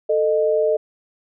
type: tone pair together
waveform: sine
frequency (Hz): 442.3 / 614.5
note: A4 / D#5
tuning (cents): +9 / -22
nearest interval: tritone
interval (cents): 569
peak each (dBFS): -18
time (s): 0.09-0.77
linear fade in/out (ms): 10
effects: none